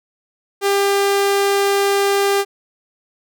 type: tone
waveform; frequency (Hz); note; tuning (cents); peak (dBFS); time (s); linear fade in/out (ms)
sawtooth; 398.6; G4; +29; -10; 0.61-2.45; 50
effects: none